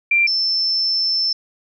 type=tone pair in turn; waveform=sine; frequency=2366 / 5311 Hz; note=D7 / E8; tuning=+12 / +12 cents; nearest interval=octave + major second; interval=1400 cents; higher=second; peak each=-12 / -16 dBFS; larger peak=first; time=0.11-0.27 / 0.27-1.33 s; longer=second; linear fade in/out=5 ms; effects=none